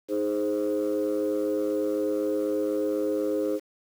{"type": "chord", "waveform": "sine", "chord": "Ab major", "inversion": "second", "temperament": "equal", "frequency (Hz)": [311.1, 415.3, 523.3], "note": ["Eb4", "Ab4", "C5"], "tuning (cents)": [0, 0, 0], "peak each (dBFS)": -27, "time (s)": [0.08, 3.6], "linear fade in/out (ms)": 50, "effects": ["tanh soft clip ceiling -19 dBFS", "8-bit"]}